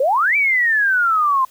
sine exponential two-way sweep, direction up then down, 500 to 2352 to 1028 Hz, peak -13 dBFS, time 0-1.45 s, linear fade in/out 5 ms, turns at 0.36 s, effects white hiss -51 dBFS RMS until 1.5 s

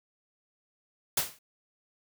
white noise with exponential decay, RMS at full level -23 dBFS, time 1.17-1.39 s, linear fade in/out 5 ms, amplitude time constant 46 ms, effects none

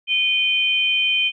sine tone pair together, 2462 / 3107 Hz, D#7 / G7, -19 / -16 cents, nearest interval major third, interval 403 cents, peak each -19 dBFS, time 0.07-1.32 s, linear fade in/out 50 ms, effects none

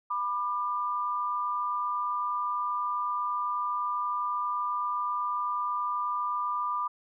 sine tone pair together, 987.8 / 1195.8 Hz, B5 / D6, 0 / +31 cents, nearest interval minor third, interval 331 cents, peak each -32 / -29 dBFS, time 0.1-6.88 s, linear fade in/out 10 ms, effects none

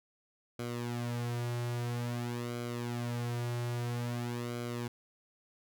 sawtooth tone with flanger, 120 Hz, B2, 49 cents flat, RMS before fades -36 dBFS, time 0.59-4.88 s, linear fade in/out 5 ms, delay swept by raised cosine 1.1 to 4 ms, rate 0.5 Hz, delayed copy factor -0.7, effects none

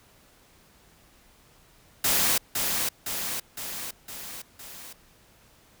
white noise with echo, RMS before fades -23 dBFS, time 2.04-2.38 s, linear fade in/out 5 ms, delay 510 ms, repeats 5, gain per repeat -4 dB, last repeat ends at 4.93 s, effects pink hiss -58 dBFS RMS until 5.8 s

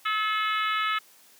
harmonic tone with a mistuned harmonic, 430.4 Hz, A4, 38 cents flat, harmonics 3 / 4 / 5 / 6 / 7 / 8 / 9, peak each -26 / -33 / -32 / -37 / -35 / -38 / -41 dBFS, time 0.05-0.99 s, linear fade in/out 10 ms, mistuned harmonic 7, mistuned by -17 cents, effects white hiss -56 dBFS RMS until 1.39 s + high-pass 200 Hz 12 dB/octave

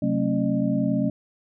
sine tone cluster, 132.2 / 186.9 / 224.9 / 274.9 / 607 Hz, C3 / F#3 / A3 / C#4 / D#5, +18 / +18 / +38 / -14 / -43 cents, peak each -29 / -26 / -25 / -25 / -31 dBFS, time 0.02-1.1 s, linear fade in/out 5 ms, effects none

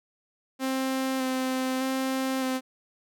sawtooth tone with vibrato, 261.6 Hz, C4, in tune, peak -22 dBFS, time 0.59-2.61 s, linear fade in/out 50 ms, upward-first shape square, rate 0.82 Hz, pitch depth 14 cents each way, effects none

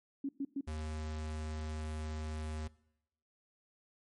sine tone bursts, 277.2 Hz, C#4, in tune, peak -33 dBFS, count 3, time 0.24-0.61 s, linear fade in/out 5 ms, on 50 ms, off 110 ms
square tone, 77.5 Hz, D#2, 6 cents flat, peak -38 dBFS, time 0.67-2.68 s, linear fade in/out 10 ms
effects noise-tail reverb RT60 0.8 s tail -21 dB re dry + MP3 48 kbps

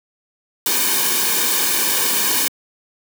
white noise with comb filter, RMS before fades -18 dBFS, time 0.66-2.48 s, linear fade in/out 2 ms, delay 1.5 ms, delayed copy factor -0.8, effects high-pass 200 Hz 12 dB/octave

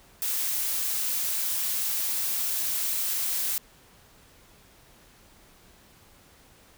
blue noise, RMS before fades -28 dBFS, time 0.22-3.58 s, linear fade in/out 0 ms, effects pink hiss -56 dBFS RMS until 6.77 s

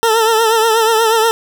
20% pulse tone with vibrato, 448.2 Hz, A4, 32 cents sharp, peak -5 dBFS, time 0.03-1.31 s, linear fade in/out 0 ms, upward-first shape triangle, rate 8.3 Hz, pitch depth 68 cents each way, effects 7-bit

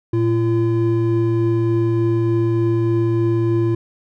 triangle tone pair together, 114.65 / 340.6 Hz, A#2 / F4, -28 / -43 cents, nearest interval octave + perfect fifth, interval 1885 cents, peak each -16 / -15 dBFS, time 0.13-3.75 s, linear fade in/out 5 ms, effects none

